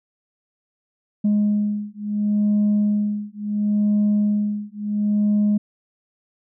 sine beating tone pair, 207.7 / 208.42 Hz, G#3 / G#3, 0 / +6 cents, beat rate 0.72 Hz, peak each -19 dBFS, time 1.24-5.58 s, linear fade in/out 10 ms, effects tanh soft clip ceiling -13 dBFS

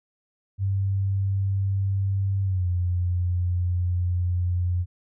sine tone with pitch glide, 97.6 to 88.98 Hz, G2 to F2, -7 to +33 cents, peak -21 dBFS, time 0.58-4.86 s, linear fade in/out 50 ms, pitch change -160 cents, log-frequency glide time 2.43-2.67 s, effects none

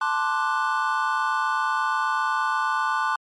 triangle chord, D dominant seventh, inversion second, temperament equal, 880 / 1046.5 / 1174.7 / 1480 Hz, A5 / C6 / D6 / F#6, 0 / 0 / 0 / 0 cents, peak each -25 dBFS, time 0.01-3.16 s, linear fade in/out 5 ms, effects MP3 48 kbps

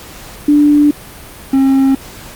sine / triangle tone pair in turn, 293.7 / 269 Hz, D4 / C4, 0 / +48 cents, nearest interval major second, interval 152 cents, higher first, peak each -5 dBFS, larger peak neither, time 0.48-0.91 / 1.53-1.95 s, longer first, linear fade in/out 5 ms, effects pink hiss -33 dBFS RMS until 2.35 s + Opus 48 kbps

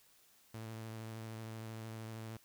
sawtooth tone with vibrato, 111.4 Hz, A2, 22 cents sharp, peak -40 dBFS, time 0.54-2.37 s, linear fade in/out 5 ms, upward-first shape sine, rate 13 Hz, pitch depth 22 cents each way, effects white hiss -67 dBFS RMS until 2.44 s

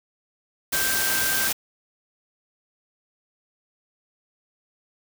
sine tone in noise, 1568 Hz, G6, in tune, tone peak -27 dBFS, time 0.73-1.48 s, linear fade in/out 10 ms, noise white, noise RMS -24 dBFS, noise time 0.72-1.53 s, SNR -6 dB, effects none

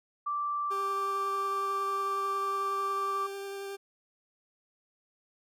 sine tone, 1170 Hz, D6, 7 cents flat, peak -29 dBFS, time 0.26-3.27 s, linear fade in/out 10 ms
40% pulse tone with vibrato, 395.5 Hz, G4, 15 cents sharp, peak -36 dBFS, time 0.7-3.77 s, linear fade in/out 20 ms, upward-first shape sine, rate 11 Hz, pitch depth 9 cents each way
effects none

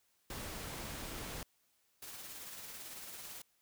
pink noise, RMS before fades -44 dBFS, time 0.3-1.43 s, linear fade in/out 2 ms
white noise with tremolo, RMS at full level -47 dBFS, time 2.02-3.42 s, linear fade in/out 5 ms, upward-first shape sine, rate 18 Hz, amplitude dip 30%
effects white hiss -75 dBFS RMS until 3.61 s

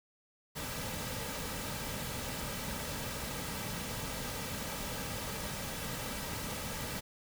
pink noise with comb filter, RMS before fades -39 dBFS, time 0.55-7.01 s, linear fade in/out 20 ms, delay 2.8 ms, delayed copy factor -0.5, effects none

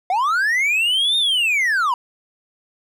triangle linear two-way sweep, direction up then down, 698.5 to 3690 to 935 Hz, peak -14 dBFS, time 0.1-1.94 s, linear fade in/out 2 ms, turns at 1.17 s, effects none

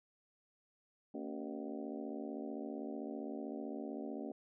harmonic tone with a mistuned harmonic, 75.6 Hz, D#2, 49 cents flat, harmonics 3 / 4 / 5 / 6 / 7 / 8 / 9 / 10, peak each -46 / -44 / -48 / -51 / -55 / -51 / -56 / -56 dBFS, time 1.14-4.32 s, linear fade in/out 5 ms, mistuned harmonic 4, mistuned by -130 cents, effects none

